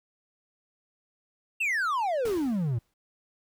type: exponential sweep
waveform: triangle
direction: down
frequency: 2783 to 108.3 Hz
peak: -23 dBFS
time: 1.6-2.79 s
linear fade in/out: 10 ms
type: noise with exponential decay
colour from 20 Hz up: pink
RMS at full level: -38 dBFS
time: 2.25-2.94 s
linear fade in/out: 5 ms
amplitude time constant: 150 ms
effects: none